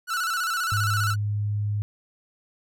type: tone with vibrato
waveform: 45% pulse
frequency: 1396.9 Hz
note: F6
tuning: in tune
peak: -24 dBFS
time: 0.07-1.16 s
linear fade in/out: 50 ms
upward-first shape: square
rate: 15 Hz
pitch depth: 82 cents each way
type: tone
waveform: sine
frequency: 103.83 Hz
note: G#2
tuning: in tune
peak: -23 dBFS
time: 0.72-1.82 s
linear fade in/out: 0 ms
effects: none